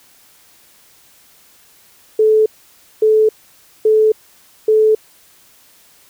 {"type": "tone bursts", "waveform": "sine", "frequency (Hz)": 434.1, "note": "A4", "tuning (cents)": -23, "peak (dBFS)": -8, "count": 4, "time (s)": [2.19, 4.95], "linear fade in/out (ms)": 5, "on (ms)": 270, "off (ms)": 560, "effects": ["white hiss -49 dBFS RMS until 6.09 s"]}